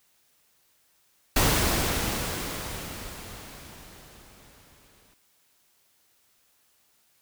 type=noise with exponential decay; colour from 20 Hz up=pink; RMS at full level=-21 dBFS; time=1.36-5.14 s; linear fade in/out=5 ms; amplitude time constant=820 ms; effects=white hiss -66 dBFS RMS until 7.21 s